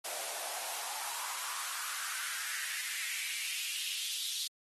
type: noise with high-pass filter sweep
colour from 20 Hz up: white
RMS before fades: -38 dBFS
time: 0.04-4.48 s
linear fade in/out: 10 ms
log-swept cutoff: 570 to 3800 Hz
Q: 3.2
effects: AAC 32 kbps